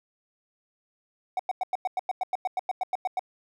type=tone bursts; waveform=triangle; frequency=747 Hz; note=F#5; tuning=16 cents sharp; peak=-22 dBFS; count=16; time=1.37-3.194 s; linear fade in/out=2 ms; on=24 ms; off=96 ms; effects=none